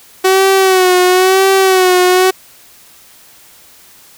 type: tone with vibrato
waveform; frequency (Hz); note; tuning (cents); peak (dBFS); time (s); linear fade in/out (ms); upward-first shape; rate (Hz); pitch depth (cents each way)
sawtooth; 374.2; F#4; +20; -3; 0.24-2.31; 10; sine; 0.99; 56
effects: white hiss -42 dBFS RMS until 4.17 s